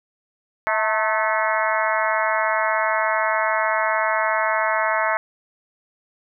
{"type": "harmonic tone with a mistuned harmonic", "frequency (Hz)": 216.7, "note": "A3", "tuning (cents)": -26, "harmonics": [3, 4, 5, 6, 7, 8, 9, 10], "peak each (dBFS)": [-24, -25, -26, -27, -27, -28, -29, -29], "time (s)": [0.67, 5.17], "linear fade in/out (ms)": 0, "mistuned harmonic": 4, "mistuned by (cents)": 53, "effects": []}